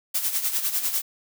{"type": "noise with tremolo", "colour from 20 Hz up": "blue", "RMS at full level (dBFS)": -23, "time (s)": [0.14, 1.02], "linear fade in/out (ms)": 10, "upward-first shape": "sine", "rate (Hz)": 10, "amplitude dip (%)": 65, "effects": []}